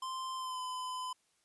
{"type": "tone with pitch glide", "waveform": "square", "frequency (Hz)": [1042, 1014.1], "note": ["C6", "B5"], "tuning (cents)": [-7, 46], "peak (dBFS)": -38, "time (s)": [0.02, 1.13], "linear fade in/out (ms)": 5, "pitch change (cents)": -47, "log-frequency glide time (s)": [0.36, 0.6], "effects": ["white hiss -74 dBFS RMS until 1.44 s", "resampled to 24000 Hz"]}